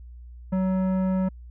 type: tone with tanh clipping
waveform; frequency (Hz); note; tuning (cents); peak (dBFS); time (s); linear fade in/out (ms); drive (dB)
triangle; 187.6; F#3; +24; -23; 0.52-1.29; 10; 17
effects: added 60 Hz sine -40 dBFS peak until 1.5 s